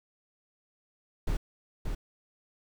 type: noise with echo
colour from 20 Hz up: brown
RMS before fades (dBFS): -28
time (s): 1.27-1.37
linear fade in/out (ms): 5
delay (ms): 580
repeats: 1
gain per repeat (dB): -4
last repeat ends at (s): 1.95
effects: none